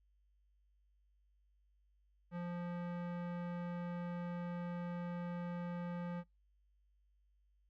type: tone with low-pass filter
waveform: square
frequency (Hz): 174.61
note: F3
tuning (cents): 0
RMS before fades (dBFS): -42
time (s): 2.31-6.24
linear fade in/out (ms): 50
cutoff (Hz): 1700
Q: 0.9
effects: noise-tail reverb RT60 0.2 s tail -25 dB re dry + added 50 Hz sine -70 dBFS peak until 7.69 s